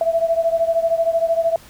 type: beating tone pair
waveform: sine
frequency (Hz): 659.3 / 672.3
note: E5 / E5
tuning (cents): 0 / +34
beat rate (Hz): 13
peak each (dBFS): -17 / -20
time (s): 0.01-1.56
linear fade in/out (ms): 2
effects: pink hiss -45 dBFS RMS until 1.69 s